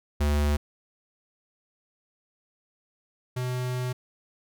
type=tone pair in turn; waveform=square; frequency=73.42 / 125.88 Hz; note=D2 / B2; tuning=0 / +33 cents; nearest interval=major sixth; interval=933 cents; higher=second; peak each=-22 / -28 dBFS; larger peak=first; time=0.2-0.57 / 3.36-3.93 s; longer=second; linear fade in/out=10 ms; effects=none